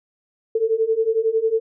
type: beating tone pair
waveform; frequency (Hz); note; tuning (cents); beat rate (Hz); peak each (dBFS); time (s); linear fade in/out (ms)
sine; 440 / 451; A4 / A4; 0 / +43; 11; -21 / -19; 0.55-1.6; 5
effects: none